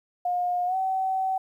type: tone with pitch glide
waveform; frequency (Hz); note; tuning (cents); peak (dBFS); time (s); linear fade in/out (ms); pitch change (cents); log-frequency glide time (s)
sine; 714 to 760.8; F5 to F#5; +38 to +48; -23; 0.25-1.38; 5; +110; 0.66-0.76
effects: 10-bit